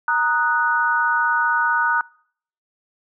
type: chord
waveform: sine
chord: D# minor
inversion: second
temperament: equal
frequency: 932.3 / 1244.5 / 1480 Hz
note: A#5 / D#6 / F#6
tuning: 0 / 0 / 0 cents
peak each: -21 / -23 / -19 dBFS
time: 0.08-2.01 s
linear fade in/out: 2 ms
effects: noise-tail reverb RT60 0.6 s tail -25 dB re dry